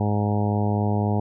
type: harmonic tone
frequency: 103.83 Hz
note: G#2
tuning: in tune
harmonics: 1 / 2 / 3 / 4 / 5 / 6 / 7 / 8 / 9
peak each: -22 / -25 / -32 / -31 / -35 / -35 / -32 / -33 / -37 dBFS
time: 0-1.2 s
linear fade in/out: 5 ms
effects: none